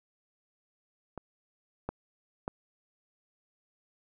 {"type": "clicks", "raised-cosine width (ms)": 1, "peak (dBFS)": [-25, -19, -19], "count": 3, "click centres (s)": [1.177, 1.89, 2.479], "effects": []}